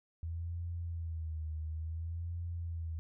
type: tone with vibrato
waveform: sine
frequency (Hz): 81.9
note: E2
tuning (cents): -11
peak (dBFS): -36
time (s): 0.23-2.99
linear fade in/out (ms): 0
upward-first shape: sine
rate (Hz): 0.57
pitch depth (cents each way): 79
effects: none